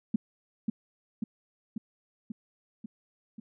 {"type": "tone with echo", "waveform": "sine", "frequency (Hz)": 220, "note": "A3", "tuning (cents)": 0, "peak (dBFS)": -21, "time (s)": [0.14, 0.16], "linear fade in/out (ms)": 5, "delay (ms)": 540, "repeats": 6, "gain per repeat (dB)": -3, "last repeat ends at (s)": 3.4, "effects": []}